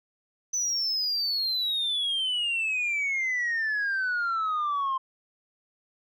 sine exponential sweep, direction down, 6060 to 1046.5 Hz, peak -23 dBFS, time 0.53-4.98 s, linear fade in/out 10 ms, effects tanh soft clip ceiling -23 dBFS

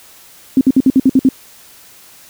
sine tone bursts, 263.8 Hz, C4, 14 cents sharp, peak -5 dBFS, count 8, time 0.57-1.289 s, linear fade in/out 2 ms, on 40 ms, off 57 ms, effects white hiss -42 dBFS RMS until 2.29 s

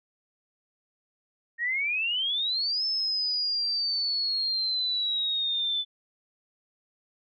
sine exponential two-way sweep, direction up then down, 1840 to 5274 to 3489 Hz, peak -25 dBFS, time 1.58-5.85 s, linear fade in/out 50 ms, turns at 2.85 s, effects none

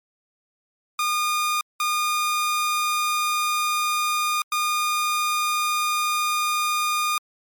sawtooth tone bursts at uneven times, 1218 Hz, D#6, 37 cents flat, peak -17 dBFS, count 3, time 0.99-1.61 / 1.8-4.42 / 4.52-7.18 s, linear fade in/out 2 ms, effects MP3 96 kbps

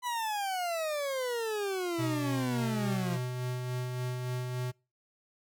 40% pulse exponential sweep, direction down, 1003 to 168.7 Hz, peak -30 dBFS, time 0.02-3.19 s, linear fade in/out 50 ms
square tone with tremolo, 125.4 Hz, B2, 27 cents sharp, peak -32 dBFS, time 1.98-4.72 s, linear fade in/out 20 ms, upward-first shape sine, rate 3.5 Hz, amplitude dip 30%
effects noise-tail reverb RT60 0.3 s tail -25 dB re dry

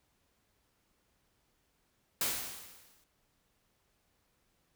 white noise with exponential decay, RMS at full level -30 dBFS, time 2.21-3.04 s, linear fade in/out 2 ms, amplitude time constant 180 ms, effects pink hiss -75 dBFS RMS until 4.75 s

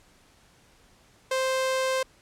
sawtooth tone, 523.3 Hz, C5, in tune, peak -20 dBFS, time 1.31-2.03 s, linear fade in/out 5 ms, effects pink hiss -59 dBFS RMS until 2.21 s + low-pass 10000 Hz 12 dB/octave

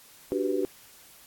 sine chord, G major seventh, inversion second, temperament equal, 293.7 / 370 / 392 / 493.9 Hz, D4 / F#4 / G4 / B4, 0 / 0 / 0 / 0 cents, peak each -31 / -30 / -29 / -32 dBFS, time 0.32-0.65 s, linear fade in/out 0 ms, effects white hiss -53 dBFS RMS until 1.26 s + AAC 64 kbps

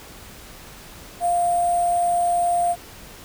sine tone with sample-and-hold, 698.5 Hz, F5, in tune, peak -17 dBFS, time 1.2-2.76 s, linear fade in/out 50 ms, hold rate 8820 Hz, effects pink hiss -42 dBFS RMS until 3.24 s

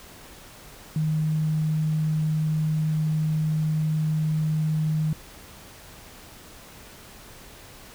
sine tone, 155.56 Hz, D#3, in tune, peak -21 dBFS, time 0.96-5.13 s, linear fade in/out 2 ms, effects pink hiss -46 dBFS RMS until 7.94 s

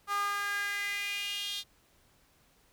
sawtooth tone with high-pass filter sweep, 405.3 Hz, G#4, 42 cents flat, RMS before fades -34 dBFS, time 0.07-1.64 s, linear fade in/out 50 ms, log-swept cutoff 1100 to 3600 Hz, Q 4.8, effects pink hiss -66 dBFS RMS until 2.72 s

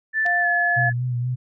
sine tone with pitch glide, 1760 to 1713.9 Hz, A6 to A6, 0 to -46 cents, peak -18 dBFS, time 0.13-0.93 s, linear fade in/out 50 ms, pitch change -46 cents, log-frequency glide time 0.4-0.47 s
sine tone, 700 Hz, F5, 4 cents sharp, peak -23 dBFS, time 0.25-0.9 s, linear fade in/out 10 ms
click, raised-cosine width 0.2 ms, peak -19 dBFS, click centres 0.263 s
sine tone with vibrato, 123.47 Hz, B2, in tune, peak -21 dBFS, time 0.76-1.36 s, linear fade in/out 20 ms, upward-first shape sine, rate 4.2 Hz, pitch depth 40 cents each way
effects none

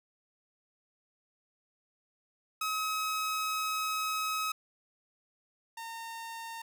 sawtooth tone pair in turn, 1276 / 914 Hz, D#6 / A#5, +43 / -34 cents, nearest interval tritone, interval 577 cents, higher first, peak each -27 / -36 dBFS, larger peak first, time 2.61-4.52 / 5.77-6.62 s, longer first, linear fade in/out 5 ms, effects none

